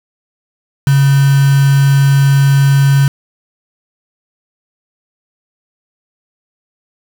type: tone with quantisation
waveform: sine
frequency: 138.59 Hz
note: C#3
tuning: in tune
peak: -6 dBFS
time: 0.87-3.08 s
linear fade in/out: 2 ms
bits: 3
effects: none